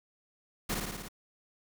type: noise with echo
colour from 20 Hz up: pink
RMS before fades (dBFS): -32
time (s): 0.69-0.75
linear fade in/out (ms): 10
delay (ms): 56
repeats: 6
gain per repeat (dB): -2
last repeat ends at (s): 1.086
effects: none